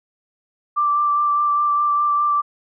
sine tone with vibrato, 1174.7 Hz, D6, in tune, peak -15 dBFS, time 0.76-2.42 s, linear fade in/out 20 ms, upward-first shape sine, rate 4.9 Hz, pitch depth 13 cents each way, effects none

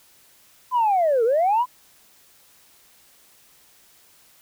sine linear two-way sweep, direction down then up, 1030 to 436.8 to 1025 Hz, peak -15 dBFS, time 0.71-1.66 s, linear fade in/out 50 ms, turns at 1.24 s, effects tanh soft clip ceiling -13 dBFS + white hiss -55 dBFS RMS until 4.41 s

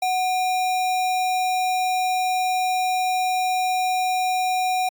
sine tone with sample-and-hold, 740 Hz, F#5, in tune, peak -19 dBFS, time 0.02-4.89 s, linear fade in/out 5 ms, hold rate 3150 Hz, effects AAC 64 kbps

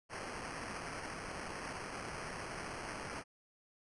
violet noise with sample-and-hold, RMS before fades -44 dBFS, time 0.09-3.24 s, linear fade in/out 50 ms, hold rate 3675 Hz, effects resampled to 24000 Hz

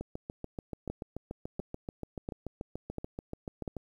two click trains, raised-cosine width 2 ms, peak -24 / -22 dBFS, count 27 / 5, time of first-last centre 0.01-3.767 / 0.9-3.678 s, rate 6.92 / 1.44 Hz, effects 10-bit

